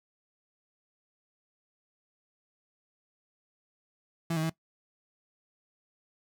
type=tone with pitch steps; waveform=35% pulse; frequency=166.5 / 158.2 / 162.2 Hz; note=E3 / D#3 / E3; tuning=+18 / +29 / -28 cents; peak=-26 dBFS; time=4.3-4.498 s; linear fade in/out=5 ms; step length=66 ms; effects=noise-tail reverb RT60 0.1 s tail -19 dB re dry